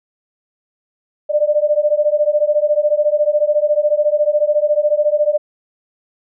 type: beating tone pair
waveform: sine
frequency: 590 / 604 Hz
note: D5 / D5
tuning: +8 / +48 cents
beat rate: 14 Hz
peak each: -15 dBFS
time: 1.29-5.38 s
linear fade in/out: 20 ms
effects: none